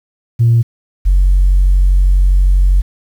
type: tone pair in turn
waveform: sine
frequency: 116.5 / 46.23 Hz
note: A#2 / F#1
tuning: -1 / -1 cents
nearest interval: octave + major third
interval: 1600 cents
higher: first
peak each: -5 dBFS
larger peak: neither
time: 0.39-0.63 / 1.05-2.82 s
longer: second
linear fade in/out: 20 ms
effects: tanh soft clip ceiling -3 dBFS + 7-bit